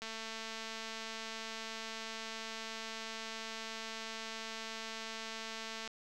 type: click train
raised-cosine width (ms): 0.2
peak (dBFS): -26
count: 1307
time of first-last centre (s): 0.02-5.877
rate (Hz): 223
effects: none